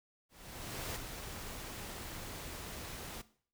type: noise with ADSR envelope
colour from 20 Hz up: pink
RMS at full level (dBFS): -39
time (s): 0.29-3.22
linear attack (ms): 670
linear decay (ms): 3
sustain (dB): -6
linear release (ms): 11
effects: noise-tail reverb RT60 0.5 s tail -17 dB re dry